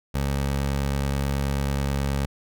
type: tone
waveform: 20% pulse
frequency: 69.3 Hz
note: C#2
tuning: in tune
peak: -18 dBFS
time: 0.14-2.26 s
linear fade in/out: 10 ms
effects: none